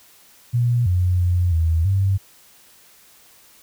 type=tone with pitch steps; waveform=sine; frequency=120.4 / 90.1 / 88.8 / 81.4 / 97 Hz; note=B2 / F#2 / F2 / E2 / G2; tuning=-44 / -45 / +29 / -21 / -18 cents; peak=-15 dBFS; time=0.53-2.18 s; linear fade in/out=20 ms; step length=330 ms; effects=white hiss -51 dBFS RMS until 3.62 s